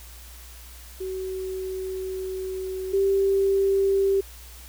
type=tone pair in turn; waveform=sine; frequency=376.4 / 391.2 Hz; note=F#4 / G4; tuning=+30 / -4 cents; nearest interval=minor second; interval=66 cents; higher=second; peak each=-28 / -18 dBFS; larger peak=second; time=1-2.93 / 2.93-4.21 s; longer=first; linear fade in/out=10 ms; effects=added 60 Hz sine -43 dBFS peak until 4.68 s + white hiss -47 dBFS RMS until 4.68 s